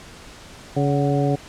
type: harmonic tone with a mistuned harmonic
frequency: 141.2 Hz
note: C#3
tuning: 32 cents sharp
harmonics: 1 / 2 / 3 / 4 / 5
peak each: -20 / -23 / -25 / -26 / -27 dBFS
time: 0.76-1.36 s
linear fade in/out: 10 ms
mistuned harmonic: 5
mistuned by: +72 cents
effects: pink hiss -42 dBFS RMS until 1.48 s + low-pass 8000 Hz 12 dB/octave